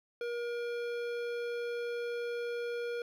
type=tone with hard clipping; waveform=triangle; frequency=475.8 Hz; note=A#4; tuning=35 cents sharp; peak=-36 dBFS; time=0.21-3.02 s; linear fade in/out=2 ms; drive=18 dB; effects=none